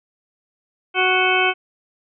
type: harmonic tone with a mistuned harmonic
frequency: 370.1 Hz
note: F#4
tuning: in tune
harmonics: 1 / 2 / 3 / 4 / 6 / 7 / 8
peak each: -22 / -22 / -25 / -22 / -22 / -21 / -25 dBFS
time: 0.94-1.54 s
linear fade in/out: 50 ms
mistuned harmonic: 8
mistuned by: +75 cents
effects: none

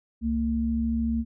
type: tone pair together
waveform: sine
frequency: 67.9 / 228.4 Hz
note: C#2 / A#3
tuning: -35 / -35 cents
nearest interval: octave + major sixth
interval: 2100 cents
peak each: -29 / -24 dBFS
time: 0.21-1.25 s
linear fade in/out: 50 ms
effects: none

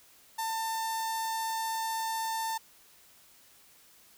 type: tone with notch filter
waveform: sawtooth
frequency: 896 Hz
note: A5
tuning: 31 cents sharp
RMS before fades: -33 dBFS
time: 0.38-2.58 s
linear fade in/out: 10 ms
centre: 2400 Hz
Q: 1
effects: white hiss -59 dBFS RMS until 4.17 s

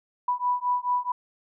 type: beating tone pair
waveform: sine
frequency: 984 / 988.6 Hz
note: B5 / B5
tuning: -7 / +1 cents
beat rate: 4.6 Hz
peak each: -26 dBFS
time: 0.28-1.12 s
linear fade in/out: 5 ms
effects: none

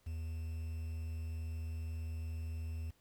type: tone with quantisation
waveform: triangle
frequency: 81.1 Hz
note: E2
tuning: 28 cents flat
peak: -36 dBFS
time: 0.06-2.91 s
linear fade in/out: 10 ms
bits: 10
effects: pink hiss -72 dBFS RMS until 3 s

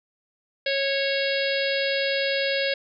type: harmonic tone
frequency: 550 Hz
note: C#5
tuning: 14 cents flat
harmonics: 1 / 3 / 4 / 5 / 6 / 7 / 8 / 9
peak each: -25 / -30 / -31 / -32 / -33 / -33 / -34 / -35 dBFS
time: 0.66-2.74 s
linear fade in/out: 5 ms
effects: none

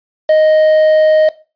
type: tone with quantisation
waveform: triangle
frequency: 622.3 Hz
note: D#5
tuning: in tune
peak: -4 dBFS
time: 0.29-1.29 s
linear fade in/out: 5 ms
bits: 4
effects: noise-tail reverb RT60 0.3 s tail -17 dB re dry + resampled to 11025 Hz

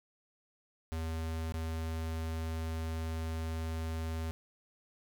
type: tone with dropouts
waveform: square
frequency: 80.9 Hz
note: E2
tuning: 32 cents flat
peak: -35 dBFS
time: 0.92-4.31 s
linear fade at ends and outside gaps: 0 ms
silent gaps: 1.522-1.541 s
effects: none

